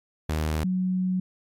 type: tone pair in turn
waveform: sawtooth / sine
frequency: 77.78 / 184.67 Hz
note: D#2 / F#3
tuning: 0 / -3 cents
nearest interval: octave + minor third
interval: 1497 cents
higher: second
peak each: -20 / -22 dBFS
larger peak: first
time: 0.29-0.64 / 0.64-1.2 s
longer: second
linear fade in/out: 5 ms
effects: MP3 64 kbps